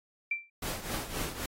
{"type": "tone with exponential decay", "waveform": "sine", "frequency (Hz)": 2349, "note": "D7", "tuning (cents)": 0, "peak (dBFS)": -25, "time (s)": [0.31, 0.5], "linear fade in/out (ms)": 5, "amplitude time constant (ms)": 40}
{"type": "noise with tremolo", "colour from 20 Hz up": "pink", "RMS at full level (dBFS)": -34, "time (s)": [0.62, 1.46], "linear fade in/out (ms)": 5, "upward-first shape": "triangle", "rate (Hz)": 3.8, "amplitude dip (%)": 75}
{"effects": ["AAC 48 kbps"]}